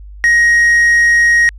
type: tone with quantisation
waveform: triangle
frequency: 1881 Hz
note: A#6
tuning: 15 cents sharp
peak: -5 dBFS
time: 0.24-1.49 s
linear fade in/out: 0 ms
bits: 5
effects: added 50 Hz sine -30 dBFS peak until 1.58 s + low-pass 9000 Hz 12 dB/octave